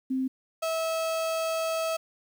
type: tone pair in turn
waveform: sine / 35% pulse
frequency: 261.6 / 649.4 Hz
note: C4 / E5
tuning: 0 / -26 cents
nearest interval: octave + major third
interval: 1574 cents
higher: second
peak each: -25 dBFS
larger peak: neither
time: 0.1-0.28 / 0.62-1.97 s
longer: second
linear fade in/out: 10 ms
effects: 10-bit